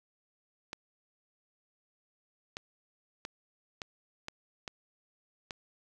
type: clicks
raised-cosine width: 0.2 ms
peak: -21 dBFS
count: 7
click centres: 0.731 / 2.569 / 3.251 / 3.818 / 4.284 / 4.678 / 5.508 s
effects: none